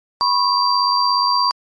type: tone cluster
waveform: sine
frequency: 989 / 1086 / 4709 Hz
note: B5 / C#6 / D8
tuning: +2 / -36 / +4 cents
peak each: -18 dBFS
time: 0.21-1.51 s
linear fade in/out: 0 ms
effects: MP3 48 kbps